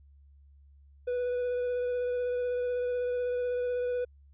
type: tone with vibrato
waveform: triangle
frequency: 492.7 Hz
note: B4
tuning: 4 cents flat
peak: -26 dBFS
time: 1.07-4.05 s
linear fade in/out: 10 ms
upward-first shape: triangle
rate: 16 Hz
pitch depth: 14 cents each way
effects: added 70 Hz sine -54 dBFS peak until 4.33 s + resampled to 8000 Hz